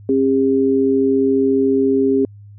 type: tone pair together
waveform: sine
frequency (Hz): 268.8 / 403.2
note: C4 / G4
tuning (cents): +47 / +49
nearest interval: perfect fifth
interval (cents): 702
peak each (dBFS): -15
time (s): 0.09-2.25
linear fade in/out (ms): 2
effects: added 102 Hz sine -37 dBFS peak until 2.58 s